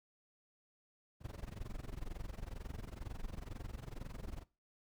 brown noise with amplitude modulation, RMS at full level -41 dBFS, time 1.2-4.45 s, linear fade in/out 50 ms, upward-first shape sine, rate 22.1 Hz, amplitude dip 95%, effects noise-tail reverb RT60 0.3 s tail -19 dB re dry

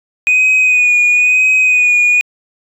sine tone with vibrato, 2485 Hz, D#7, 3 cents flat, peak -5 dBFS, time 0.27-2.21 s, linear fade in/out 0 ms, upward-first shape sine, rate 1 Hz, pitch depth 29 cents each way, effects tanh soft clip ceiling -6 dBFS

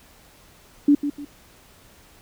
sine tone with echo, 288.7 Hz, D4, 30 cents flat, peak -11 dBFS, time 0.88-0.95 s, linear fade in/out 5 ms, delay 150 ms, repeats 2, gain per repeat -10 dB, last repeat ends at 1.25 s, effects pink hiss -52 dBFS RMS until 2.21 s

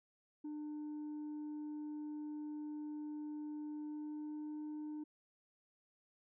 sine tone with pitch glide, 300 to 302.6 Hz, D4 to D#4, +37 to -48 cents, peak -39 dBFS, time 0.44-5.04 s, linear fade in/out 10 ms, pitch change +15 cents, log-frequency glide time 3.71-4.62 s, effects tanh soft clip ceiling -41 dBFS

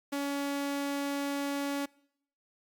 sawtooth tone, 282 Hz, C#4, 30 cents sharp, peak -27 dBFS, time 0.12-1.86 s, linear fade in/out 10 ms, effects noise-tail reverb RT60 0.7 s tail -24 dB re dry + Opus 48 kbps

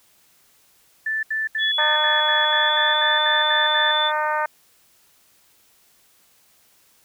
sine tone bursts, 1760 Hz, A6, in tune, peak -21 dBFS, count 12, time 1.06-3.914 s, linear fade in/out 5 ms, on 170 ms, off 74 ms
sine tone with pitch glide, 3400 to 3512 Hz, G#7 to A7, +40 to -4 cents, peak -20 dBFS, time 1.58-4.12 s, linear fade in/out 50 ms, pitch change +56 cents, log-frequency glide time 2.34-3.25 s
harmonic tone, 304.4 Hz, D#4, 38 cents flat, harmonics 2 / 3 / 4 / 5 / 6 / 7 / 8, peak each -27 / -23 / -27 / -27 / -30 / -39 / -43 dBFS, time 1.78-4.46 s, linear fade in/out 5 ms
effects white hiss -58 dBFS RMS until 7.04 s

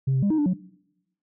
sine tone with pitch steps, 134 / 132.1 / 201.8 / 313.1 / 293.7 / 183.4 Hz, C3 / C3 / G#3 / D#4 / D4 / F#3, +42 / +17 / -49 / +11 / 0 / -15 cents, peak -17 dBFS, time 0.07-0.538 s, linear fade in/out 10 ms, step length 78 ms, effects noise-tail reverb RT60 0.9 s tail -23 dB re dry + tanh soft clip ceiling -17 dBFS

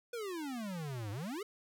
square exponential two-way sweep, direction down then up, 493.9 to 98 to 444.5 Hz, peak -39 dBFS, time 0.13-1.43 s, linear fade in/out 5 ms, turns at 1.11 s, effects none

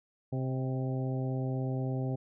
harmonic tone with a mistuned harmonic, 130.9 Hz, C3, 1 cent sharp, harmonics 1 / 2 / 3 / 4 / 5 / 6, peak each -31 / -37 / -41 / -43 / -45 / -47 dBFS, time 0.32-2.16 s, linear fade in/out 10 ms, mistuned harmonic 5, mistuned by -33 cents, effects none

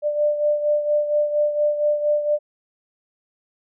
sine beating tone pair, 593 / 597.3 Hz, D5 / D5, +17 / +29 cents, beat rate 4.3 Hz, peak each -18 / -25 dBFS, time 0.02-2.39 s, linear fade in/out 50 ms, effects none

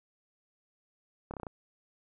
slowing click train, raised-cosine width 1 ms, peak -25 dBFS, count 6, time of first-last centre 1.31-1.468 s, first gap 28 ms, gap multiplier 1.06, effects none

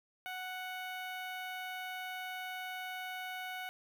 15% pulse tone with notch filter, 740 Hz, F#5, in tune, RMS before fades -42 dBFS, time 0.26-3.69 s, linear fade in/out 0 ms, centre 7400 Hz, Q 1.3, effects none

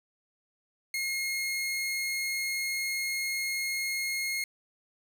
sawtooth tone, 2151 Hz, C7, 47 cents sharp, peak -26 dBFS, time 0.94-4.44 s, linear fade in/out 2 ms, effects none

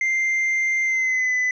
triangle tone with pitch glide, 2093 to 2005 Hz, C7 to B6, 0 to +26 cents, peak -17 dBFS, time 0.01-1.51 s, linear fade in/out 2 ms, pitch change -74 cents, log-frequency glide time 0.83-1.34 s, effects resampled to 16000 Hz

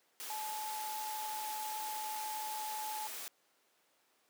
sine tone in noise, 860 Hz, A5, 40 cents flat, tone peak -39 dBFS, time 0.3-3.07 s, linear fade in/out 0 ms, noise white, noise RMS -44 dBFS, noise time 0.2-3.28 s, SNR +2 dB, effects pink hiss -72 dBFS RMS until 4.29 s + high-pass 400 Hz 12 dB/octave

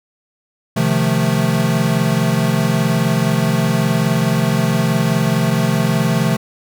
square chord, F dominant seventh, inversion second, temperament equal, 130.81 / 155.56 / 174.61 / 220 Hz, C3 / Eb3 / F3 / A3, 0 / 0 / 0 / 0 cents, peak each -20 dBFS, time 0.76-6.37 s, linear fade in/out 10 ms, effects none

